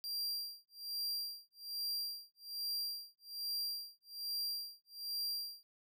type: tone with tremolo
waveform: 45% pulse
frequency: 4750 Hz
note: D8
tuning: 19 cents sharp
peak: -35 dBFS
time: 0.04-5.63 s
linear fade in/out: 0 ms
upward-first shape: sine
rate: 1.2 Hz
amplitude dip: 100%
effects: none